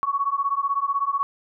sine beating tone pair, 1108.7 / 1124.7 Hz, C#6 / C#6, 0 / +25 cents, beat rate 16 Hz, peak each -24 dBFS, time 0.03-1.23 s, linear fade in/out 0 ms, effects none

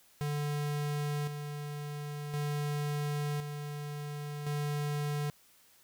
square tone with tremolo, 146.83 Hz, D3, in tune, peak -32 dBFS, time 0.21-5.3 s, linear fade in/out 0 ms, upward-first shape square, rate 0.47 Hz, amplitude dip 50%, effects white hiss -63 dBFS RMS until 5.83 s

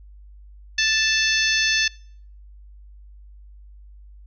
harmonic tone, 880 Hz, A5, in tune, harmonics 2 / 3 / 4 / 5 / 6 / 7, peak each -22 / -24 / -25 / -26 / -27 / -27 dBFS, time 0.78-1.88 s, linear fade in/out 5 ms, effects noise-tail reverb RT60 0.6 s tail -26 dB re dry + added 50 Hz sine -42 dBFS peak until 4.26 s

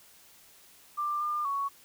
sine tone with pitch steps, 1186 / 1202 / 1115 Hz, D6 / D6 / C#6, +17 / +40 / +10 cents, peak -28 dBFS, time 0.97-1.69 s, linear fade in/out 20 ms, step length 240 ms, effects white hiss -57 dBFS RMS until 1.84 s

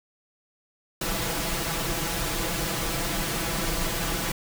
pink noise with comb filter, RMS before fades -28 dBFS, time 1.01-4.32 s, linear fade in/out 5 ms, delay 6 ms, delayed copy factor +0.8, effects none

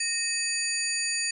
sine tone cluster, 1852 / 2548 / 4634 / 6830 / 9020 Hz, A#6 / D#7 / D8 / G#8 / C#9, -12 / +41 / -24 / +48 / +29 cents, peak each -34 / -33 / -31 / -31 / -34 dBFS, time 0-1.31 s, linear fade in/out 5 ms, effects none

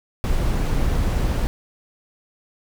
brown noise, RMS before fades -20 dBFS, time 0.24-1.47 s, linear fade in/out 0 ms, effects none

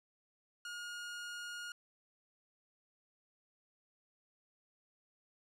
sawtooth tone, 1430 Hz, F6, 41 cents sharp, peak -39 dBFS, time 0.65-1.72 s, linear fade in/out 2 ms, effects low-pass 9000 Hz 12 dB/octave

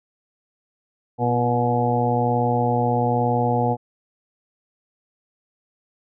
harmonic tone with a mistuned harmonic, 121.1 Hz, B2, 34 cents flat, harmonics 1 / 2 / 3 / 4 / 5 / 6 / 7, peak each -23 / -25 / -33 / -24 / -32 / -24 / -25 dBFS, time 1.18-3.77 s, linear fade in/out 50 ms, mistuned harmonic 3, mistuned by -58 cents, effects none

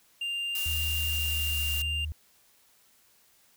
triangle tone, 2794 Hz, F7, in tune, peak -28 dBFS, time 0.21-2.05 s, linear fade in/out 5 ms
blue noise, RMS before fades -35 dBFS, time 0.55-1.82 s, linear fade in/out 2 ms
sine tone with pitch glide, 81.4 to 76.83 Hz, E2 to D#2, -21 to -21 cents, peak -31 dBFS, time 0.66-2.12 s, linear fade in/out 0 ms, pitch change -100 cents, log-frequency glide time 0.8-1.75 s
effects white hiss -63 dBFS RMS until 3.56 s

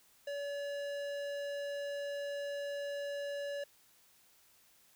sine tone with tanh clipping, 570 Hz, C#5, 48 cents sharp, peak -39 dBFS, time 0.27-3.64 s, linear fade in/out 5 ms, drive 18 dB, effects white hiss -66 dBFS RMS until 4.95 s

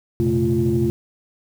sine tone cluster, 89.5 / 119.8 / 132.4 / 218.9 / 346.6 Hz, F2 / A#2 / C3 / A3 / F4, +43 / +48 / +21 / -9 / -13 cents, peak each -26 / -24 / -22 / -22 / -19 dBFS, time 0.2-0.9 s, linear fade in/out 0 ms, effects tanh soft clip ceiling -8 dBFS + 7-bit

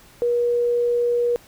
sine tone, 479.5 Hz, A#4, 49 cents sharp, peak -17 dBFS, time 0.22-1.36 s, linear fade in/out 0 ms, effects pink hiss -50 dBFS RMS until 1.47 s

